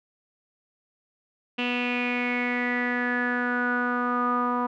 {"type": "tone with low-pass filter sweep", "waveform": "sawtooth", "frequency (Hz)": 245.1, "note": "B3", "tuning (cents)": -13, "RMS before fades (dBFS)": -26, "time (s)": [1.58, 4.67], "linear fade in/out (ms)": 10, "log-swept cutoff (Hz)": [2800, 1100], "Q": 8.5, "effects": []}